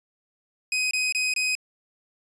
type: tone bursts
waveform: sawtooth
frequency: 2512 Hz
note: D#7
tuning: 16 cents sharp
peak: -19 dBFS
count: 4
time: 0.72-1.552 s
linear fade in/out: 2 ms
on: 190 ms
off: 24 ms
effects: resampled to 22050 Hz